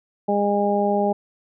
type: harmonic tone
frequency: 203.6 Hz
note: G#3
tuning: 34 cents flat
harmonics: 1 / 2 / 3 / 4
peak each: -23 / -23 / -23 / -23 dBFS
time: 0.28-1.13 s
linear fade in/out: 10 ms
effects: none